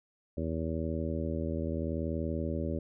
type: harmonic tone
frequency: 80.7 Hz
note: E2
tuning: 36 cents flat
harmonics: 1 / 2 / 3 / 4 / 5 / 6 / 7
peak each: -35 / -38 / -37 / -39 / -41 / -44 / -40 dBFS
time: 0.37-2.79 s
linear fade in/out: 5 ms
effects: none